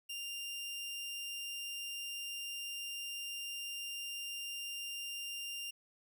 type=tone; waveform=sawtooth; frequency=2794 Hz; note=F7; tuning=in tune; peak=-37 dBFS; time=0.09-5.71 s; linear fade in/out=10 ms; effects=none